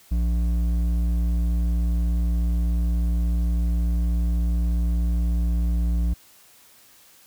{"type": "tone with hard clipping", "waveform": "sine", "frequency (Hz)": 58.27, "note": "A#1", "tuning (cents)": 0, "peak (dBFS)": -21, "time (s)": [0.11, 6.14], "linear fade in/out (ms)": 10, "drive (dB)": 8, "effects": ["white hiss -53 dBFS RMS until 7.26 s"]}